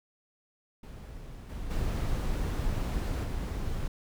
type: noise with level steps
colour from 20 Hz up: brown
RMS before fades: -43 / -38 / -30 / -33 dBFS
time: 0.83-3.88 s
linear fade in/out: 5 ms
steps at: 1.49 / 1.7 / 3.23 s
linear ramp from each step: 10 ms
effects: none